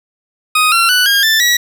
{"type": "tone with pitch steps", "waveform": "20% pulse", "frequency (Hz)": [1250, 1363.1, 1486.5, 1621, 1767.8, 1927.8], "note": ["D#6", "F6", "F#6", "G#6", "A6", "B6"], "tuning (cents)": [8, -42, 8, -42, 8, -42], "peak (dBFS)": -4, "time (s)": [0.55, 1.57], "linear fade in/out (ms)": 5, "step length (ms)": 170, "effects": []}